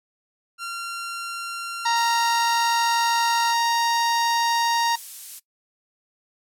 sawtooth tone, 1378 Hz, F6, 24 cents flat, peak -25 dBFS, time 0.58-3.55 s, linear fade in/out 50 ms
harmonic tone, 932.3 Hz, A#5, in tune, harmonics 1 / 2 / 3 / 4 / 5 / 6 / 7, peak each -20 / -29 / -34 / -30 / -31 / -33 / -38 dBFS, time 1.85-4.96 s, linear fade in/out 10 ms
violet noise, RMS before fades -32 dBFS, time 1.95-5.4 s, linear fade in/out 20 ms
effects noise-tail reverb RT60 0.1 s tail -20 dB re dry + low-pass 11000 Hz 12 dB/octave

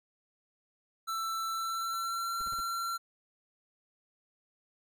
square tone with pitch glide, 1332 to 1363.1 Hz, E6 to F6, +18 to -42 cents, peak -33 dBFS, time 1.07-2.98 s, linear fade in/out 20 ms, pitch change +40 cents, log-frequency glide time 1.49-2.34 s
brown noise bursts, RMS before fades -45 dBFS, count 4, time 2.4-2.604 s, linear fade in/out 5 ms, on 24 ms, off 36 ms
effects none

